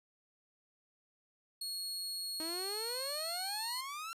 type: tone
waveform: sawtooth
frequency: 4321 Hz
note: C#8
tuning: 45 cents flat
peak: -35 dBFS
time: 1.61-3.81 s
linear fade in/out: 5 ms
type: exponential sweep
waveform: sawtooth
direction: up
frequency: 311.1 to 1377 Hz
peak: -37 dBFS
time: 2.4-4.13 s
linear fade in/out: 0 ms
effects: resampled to 32000 Hz